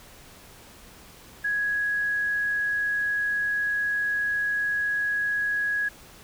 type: tone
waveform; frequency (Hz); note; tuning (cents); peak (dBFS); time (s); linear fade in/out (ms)
sine; 1666; G#6; +5; -23; 1.44-5.89; 10
effects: pink hiss -49 dBFS RMS until 6.23 s